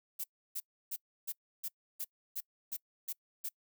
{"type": "noise bursts", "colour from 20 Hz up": "violet", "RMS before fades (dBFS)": -38, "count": 10, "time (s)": [0.19, 3.49], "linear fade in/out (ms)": 10, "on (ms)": 51, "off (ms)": 310, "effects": ["noise-tail reverb RT60 0.1 s tail -25 dB re dry"]}